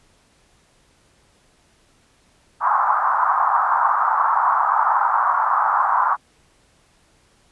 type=band-pass noise; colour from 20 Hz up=pink; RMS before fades=-18 dBFS; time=2.6-6.17 s; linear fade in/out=50 ms; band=840 to 1300 Hz; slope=48 dB/octave; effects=pink hiss -58 dBFS RMS until 7.51 s + resampled to 24000 Hz